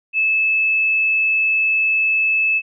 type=tone; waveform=sine; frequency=2610 Hz; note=E7; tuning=18 cents flat; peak=-14 dBFS; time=0.13-2.62 s; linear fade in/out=50 ms; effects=none